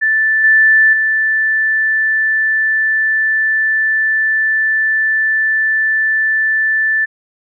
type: tone with level steps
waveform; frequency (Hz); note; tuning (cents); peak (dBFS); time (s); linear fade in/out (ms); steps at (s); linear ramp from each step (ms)
sine; 1760; A6; 0; -10 / -6 / -11; 0.01-7.06; 20; 0.44 / 0.93; 2
effects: none